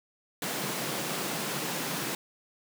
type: high-pass noise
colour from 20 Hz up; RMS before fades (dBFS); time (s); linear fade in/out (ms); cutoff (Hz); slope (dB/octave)
pink; -33; 0.42-2.15; 2; 130; 96
effects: none